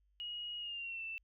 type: tone with pitch glide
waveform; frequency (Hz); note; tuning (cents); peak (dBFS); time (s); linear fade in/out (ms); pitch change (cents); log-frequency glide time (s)
sine; 2890 to 2665; F#7 to E7; -41 to +18; -40; 0.2-1.18; 0; -141; 0.59-1.03
effects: added 50 Hz sine -70 dBFS peak until 1.23 s